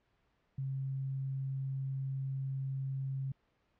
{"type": "tone", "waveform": "sine", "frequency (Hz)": 134.6, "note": "C3", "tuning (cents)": 49, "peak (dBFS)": -34, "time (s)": [0.58, 3.32], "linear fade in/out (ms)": 5, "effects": ["pink hiss -75 dBFS RMS until 3.79 s", "low-pass 3000 Hz 12 dB/octave"]}